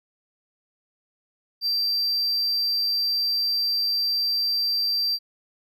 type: tone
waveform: triangle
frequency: 4699 Hz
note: D8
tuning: in tune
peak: -20 dBFS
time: 1.61-5.19 s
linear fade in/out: 50 ms
effects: none